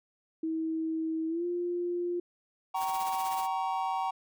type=tone with pitch glide; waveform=sine; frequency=321.5 to 350.6 Hz; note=E4 to F4; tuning=-43 to +7 cents; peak=-29 dBFS; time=0.43-2.2 s; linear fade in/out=5 ms; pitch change=+150 cents; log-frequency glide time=1.28-1.45 s
type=chord; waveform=triangle; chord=G diminished; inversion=none; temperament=equal with one note detuned; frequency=766.1 / 932.3 / 1108.7 Hz; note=G5 / Bb5 / Db6; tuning=-40 / 0 / 0 cents; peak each=-30 / -31 / -35 dBFS; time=2.74-4.11 s; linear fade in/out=10 ms
type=noise with tremolo; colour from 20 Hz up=white; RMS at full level=-41 dBFS; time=2.75-3.48 s; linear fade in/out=50 ms; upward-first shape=sine; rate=16 Hz; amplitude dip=60%
effects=none